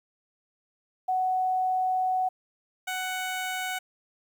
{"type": "tone pair in turn", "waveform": ["sine", "15% pulse"], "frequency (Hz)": [744, 744], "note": ["F#5", "F#5"], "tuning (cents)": [9, 9], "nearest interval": "unison", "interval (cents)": 0, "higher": "neither", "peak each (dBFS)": -23, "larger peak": "neither", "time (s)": [[1.08, 2.29], [2.87, 3.79]], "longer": "first", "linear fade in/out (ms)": 10, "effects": ["10-bit"]}